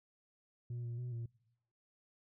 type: tone with pitch steps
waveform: sine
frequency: 120.4 / 118.3 / 123.3 / 116.6 Hz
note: B2 / A#2 / B2 / A#2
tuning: -44 / +26 / -2 / +1 cents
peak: -36 dBFS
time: 0.7-1.26 s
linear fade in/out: 5 ms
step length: 140 ms
effects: noise-tail reverb RT60 0.9 s tail -26 dB re dry + tanh soft clip ceiling -38 dBFS